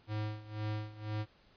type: tone with tremolo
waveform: square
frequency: 106.8 Hz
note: G#2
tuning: 49 cents sharp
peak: -34 dBFS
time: 0.07-1.26 s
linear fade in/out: 50 ms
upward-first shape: sine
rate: 2 Hz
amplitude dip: 85%
effects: pink hiss -65 dBFS RMS until 1.56 s + resampled to 11025 Hz